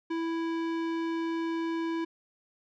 sine tone with tanh clipping, 330.1 Hz, E4, 2 cents sharp, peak -31 dBFS, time 0.1-2.05 s, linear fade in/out 10 ms, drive 18 dB, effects none

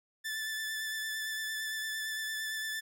sawtooth tone with vibrato, 1754 Hz, A6, 6 cents flat, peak -31 dBFS, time 0.24-2.81 s, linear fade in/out 20 ms, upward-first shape sine, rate 8.8 Hz, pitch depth 19 cents each way, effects none

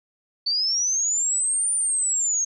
sine linear two-way sweep, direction up then down, 4476 to 9270 to 6400 Hz, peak -20 dBFS, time 0.46-2.45 s, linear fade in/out 10 ms, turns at 1.73 s, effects none

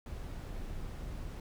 brown noise, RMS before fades -41 dBFS, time 0.06-1.4 s, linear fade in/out 2 ms, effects none

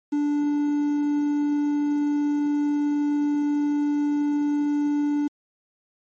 triangle tone with quantisation, 292.2 Hz, D4, 9 cents flat, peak -18 dBFS, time 0.12-5.28 s, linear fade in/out 10 ms, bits 8, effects MP3 32 kbps

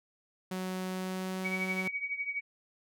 sawtooth tone with pitch glide, 185.7 to 187.32 Hz, F#3 to F#3, +7 to +22 cents, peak -30 dBFS, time 0.51-1.88 s, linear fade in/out 5 ms, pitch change +15 cents, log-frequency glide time 0.87-1.39 s
sine tone with tremolo, 2259 Hz, C#7, 32 cents sharp, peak -29 dBFS, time 1.44-2.41 s, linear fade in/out 20 ms, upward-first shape triangle, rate 12 Hz, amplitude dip 85%
effects none

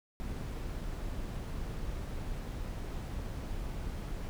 brown noise, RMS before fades -38 dBFS, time 0.2-4.29 s, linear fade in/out 0 ms, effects none

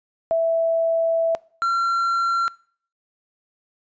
sine / triangle tone pair in turn, 659.3 / 1366.7 Hz, E5 / F6, 0 / -38 cents, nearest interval octave + minor second, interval 1262 cents, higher second, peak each -16 dBFS, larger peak neither, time 0.31-1.35 / 1.62-2.48 s, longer first, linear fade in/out 0 ms, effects noise-tail reverb RT60 0.5 s tail -23 dB re dry + resampled to 16000 Hz

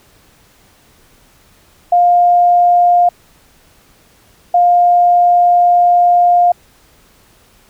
sine tone bursts at uneven times, 705 Hz, F5, 16 cents sharp, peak -6 dBFS, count 2, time 1.92-3.09 / 4.54-6.52 s, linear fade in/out 5 ms, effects pink hiss -49 dBFS RMS until 7.69 s

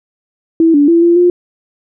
sine tone with pitch steps, 327.9 / 288.6 / 336.6 / 342.5 / 353.4 Hz, E4 / D4 / E4 / F4 / F4, -9 / -30 / +36 / -34 / +21 cents, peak -5 dBFS, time 0.6-1.3 s, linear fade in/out 2 ms, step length 140 ms, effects none

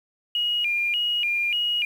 sine tone with vibrato, 2637 Hz, E7, in tune, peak -21 dBFS, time 0.35-1.85 s, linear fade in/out 2 ms, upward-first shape square, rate 1.7 Hz, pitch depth 160 cents each way, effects 8-bit

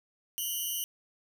5% pulse tone pair together, 2900 / 3072 Hz, F#7 / G7, -35 / -36 cents, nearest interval minor second, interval 99 cents, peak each -26 dBFS, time 0.38-0.84 s, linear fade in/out 0 ms, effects none

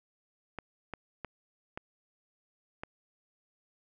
clicks, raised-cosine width 0.5 ms, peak -23 dBFS, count 5, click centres 0.587 / 0.937 / 1.247 / 1.775 / 2.835 s, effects none

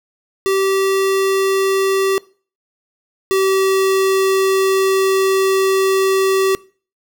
square tone pair in turn, 387.1 / 384.4 Hz, G4 / G4, -22 / -34 cents, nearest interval unison, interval 12 cents, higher first, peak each -14 / -13 dBFS, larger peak second, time 0.46-2.18 / 3.31-6.55 s, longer second, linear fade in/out 0 ms, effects noise-tail reverb RT60 0.4 s tail -22 dB re dry

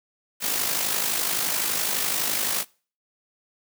white noise with amplitude modulation, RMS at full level -23 dBFS, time 0.4-2.65 s, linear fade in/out 50 ms, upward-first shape sine, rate 51.8 Hz, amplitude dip 50%, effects noise-tail reverb RT60 0.4 s tail -24 dB re dry + high-pass 150 Hz 12 dB/octave

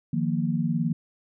sine chord, Eb suspended second, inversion none, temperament equal, 155.56 / 174.61 / 233.1 Hz, Eb3 / F3 / Bb3, 0 / 0 / 0 cents, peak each -27 dBFS, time 0.13-0.93 s, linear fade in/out 5 ms, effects none

